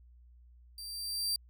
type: tone with level ramp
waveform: sawtooth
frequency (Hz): 4699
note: D8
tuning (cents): 0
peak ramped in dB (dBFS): -40 to -26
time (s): 0.78-1.36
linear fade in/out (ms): 2
effects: added 60 Hz sine -55 dBFS peak until 1.49 s